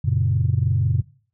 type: chord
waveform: sine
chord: F# major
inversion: none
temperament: equal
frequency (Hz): 92.5 / 116.54 / 138.59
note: F#2 / A#2 / C#3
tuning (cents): 0 / 0 / 0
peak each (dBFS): -21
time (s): 0.04-1.02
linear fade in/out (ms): 10
effects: noise-tail reverb RT60 0.4 s tail -17 dB re dry + tanh soft clip ceiling -8 dBFS